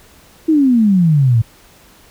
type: exponential sweep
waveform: sine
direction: down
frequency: 328.2 to 108.8 Hz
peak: -8 dBFS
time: 0.48-1.42 s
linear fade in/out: 10 ms
effects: pink hiss -46 dBFS RMS until 2.1 s